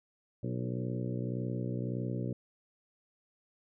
harmonic tone with a mistuned harmonic, 61.74 Hz, B1, in tune, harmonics 2 / 3 / 4 / 5 / 6 / 7 / 8 / 9, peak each -35 / -39 / -41 / -43 / -45 / -46 / -47 / -48 dBFS, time 0.43-2.33 s, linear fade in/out 5 ms, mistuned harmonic 6, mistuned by -31 cents, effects none

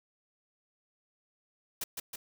white noise with echo, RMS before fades -35 dBFS, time 1.81-1.84 s, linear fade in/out 5 ms, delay 160 ms, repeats 2, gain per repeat -3 dB, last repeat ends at 2.16 s, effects none

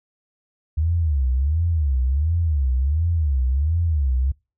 sine tone with vibrato, 73.6 Hz, D2, 4 cents sharp, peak -17 dBFS, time 0.77-4.32 s, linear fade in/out 10 ms, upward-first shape sine, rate 1.4 Hz, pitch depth 260 cents each way, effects noise-tail reverb RT60 0.3 s tail -26 dB re dry

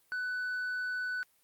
sine tone with tanh clipping, 1494 Hz, F#6, 16 cents sharp, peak -33 dBFS, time 0.12-1.23 s, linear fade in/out 0 ms, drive 3 dB, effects white hiss -69 dBFS RMS until 1.43 s + Opus 32 kbps

